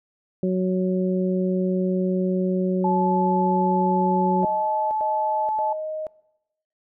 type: harmonic tone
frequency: 185 Hz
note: F#3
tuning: in tune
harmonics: 1 / 2 / 3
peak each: -21 / -24 / -29 dBFS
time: 0.43-4.45 s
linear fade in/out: 2 ms
type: tone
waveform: sine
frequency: 866 Hz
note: A5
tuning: 28 cents flat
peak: -21 dBFS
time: 2.84-5.73 s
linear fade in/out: 5 ms
type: tone bursts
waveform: sine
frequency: 623 Hz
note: D#5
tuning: 2 cents sharp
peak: -26 dBFS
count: 3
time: 4.43-6.068 s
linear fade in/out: 0 ms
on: 480 ms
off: 99 ms
effects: noise-tail reverb RT60 0.9 s tail -22 dB re dry